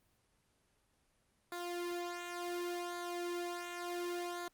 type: tone with flanger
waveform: sawtooth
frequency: 350.3 Hz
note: F4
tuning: 5 cents sharp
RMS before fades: -41 dBFS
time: 1.52-4.48 s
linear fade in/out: 2 ms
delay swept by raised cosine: 0.36 to 2.66 ms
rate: 0.69 Hz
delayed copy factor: -0.7
effects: pink hiss -75 dBFS RMS until 4.53 s + Opus 24 kbps